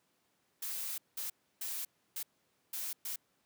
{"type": "noise bursts at uneven times", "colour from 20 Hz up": "blue", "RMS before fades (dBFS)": -39, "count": 6, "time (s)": [[0.62, 0.98], [1.17, 1.3], [1.61, 1.85], [2.16, 2.23], [2.73, 2.93], [3.05, 3.16]], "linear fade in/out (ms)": 5, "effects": ["pink hiss -75 dBFS RMS until 3.45 s", "high-pass 150 Hz 12 dB/octave"]}